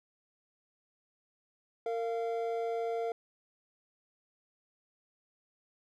triangle tone pair together, 458.6 / 692.1 Hz, A#4 / F5, -28 / -16 cents, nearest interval perfect fifth, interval 712 cents, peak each -31 / -34 dBFS, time 1.86-3.12 s, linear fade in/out 2 ms, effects none

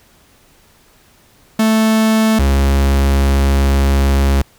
45% pulse tone pair in turn, 220 / 68.7 Hz, A3 / C#2, 0 / -15 cents, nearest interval octave + minor sixth, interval 2015 cents, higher first, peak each -10 dBFS, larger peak neither, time 1.59-2.39 / 2.39-4.42 s, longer second, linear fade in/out 5 ms, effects pink hiss -50 dBFS RMS until 4.58 s

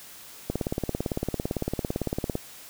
click train, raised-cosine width 2 ms, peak -13 dBFS, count 34, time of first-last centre 0.5-2.354 s, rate 17.8 Hz, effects white hiss -46 dBFS RMS until 2.69 s

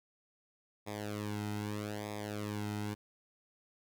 sawtooth tone with flanger, 104.6 Hz, G#2, 13 cents sharp, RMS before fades -39 dBFS, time 0.86-2.95 s, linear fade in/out 20 ms, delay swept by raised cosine 0.68 to 1.78 ms, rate 0.8 Hz, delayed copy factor -0.9, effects none

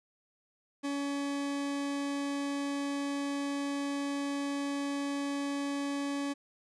40% pulse tone, 282 Hz, C#4, 30 cents sharp, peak -31 dBFS, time 0.83-6.34 s, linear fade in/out 20 ms, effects resampled to 22050 Hz + 11-bit

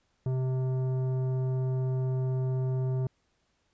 sine tone with tanh clipping, 129.7 Hz, C3, 15 cents flat, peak -28 dBFS, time 0.26-3.07 s, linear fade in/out 2 ms, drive 12 dB, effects pink hiss -73 dBFS RMS until 3.73 s + resampled to 16000 Hz

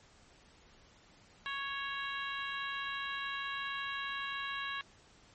harmonic tone with a mistuned harmonic, 554.4 Hz, C#5, in tune, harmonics 2 / 3 / 4 / 5 / 6 / 7, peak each -41 / -40 / -47 / -44 / -47 / -46 dBFS, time 1.46-4.81 s, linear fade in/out 0 ms, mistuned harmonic 6, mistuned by -40 cents, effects pink hiss -62 dBFS RMS until 5.34 s + MP3 32 kbps

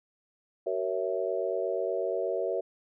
sine chord, F# dominant seventh, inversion none, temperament equal with one note detuned, 377.8 / 466.2 / 554.4 / 659.3 Hz, F#4 / A#4 / C#5 / E5, +36 / 0 / 0 / 0 cents, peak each -33 dBFS, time 0.66-2.61 s, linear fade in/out 10 ms, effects none

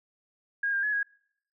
sine tone with pitch steps, 1631 / 1601 / 1697 / 1647 Hz, G#6 / G6 / G#6 / G#6, -32 / +36 / +37 / -15 cents, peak -25 dBFS, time 0.63-1.03 s, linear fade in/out 5 ms, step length 100 ms, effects noise-tail reverb RT60 0.7 s tail -26 dB re dry

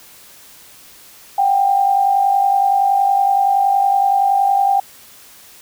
sine tone pair together, 740 / 790.7 Hz, F#5 / G5, 0 / +15 cents, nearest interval minor second, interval 115 cents, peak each -19 / -12 dBFS, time 1.38-4.8 s, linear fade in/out 5 ms, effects white hiss -43 dBFS RMS until 5.61 s

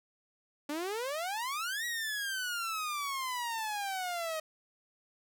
sawtooth exponential two-way sweep, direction up then down, 283.8 to 1930 to 623 Hz, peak -30 dBFS, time 0.69-4.4 s, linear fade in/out 5 ms, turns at 1.85 s, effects none

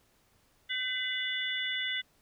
sine tone cluster, 1532 / 2025 / 2937 / 3481 Hz, G6 / B6 / F#7 / A7, -40 / +43 / -13 / -19 cents, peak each -40 / -34 / -38 / -35 dBFS, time 0.69-2.02 s, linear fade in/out 20 ms, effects pink hiss -68 dBFS RMS until 2.21 s

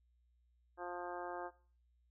harmonic tone, 176.6 Hz, F3, 20 cents sharp, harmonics 2 / 3 / 4 / 5 / 6 / 7 / 8 / 9, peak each -47 / -49 / -47 / -49 / -53 / -52 / -61 / -53 dBFS, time 0.77-1.51 s, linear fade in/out 50 ms, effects noise-tail reverb RT60 0.4 s tail -17 dB re dry + added 60 Hz sine -70 dBFS peak until 2.1 s

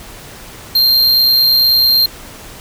square tone with amplitude modulation, 4186 Hz, C8, in tune, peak -7 dBFS, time 0.75-2.06 s, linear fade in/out 5 ms, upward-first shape sine, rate 129 Hz, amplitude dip 35%, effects pink hiss -34 dBFS RMS until 2.6 s

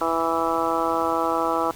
harmonic tone, 164.81 Hz, E3, in tune, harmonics 2 / 3 / 4 / 5 / 6 / 7 / 8, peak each -28 / -28 / -28 / -28 / -28 / -28 / -28 dBFS, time 0.01-1.71 s, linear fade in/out 2 ms, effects pink hiss -43 dBFS RMS until 1.75 s

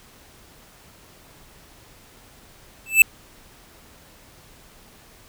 square tone with exponential growth, 2637 Hz, E7, in tune, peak -5 dBFS, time 2.86-3.02 s, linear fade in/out 2 ms, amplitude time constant 34 ms, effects pink hiss -50 dBFS RMS until 5.28 s

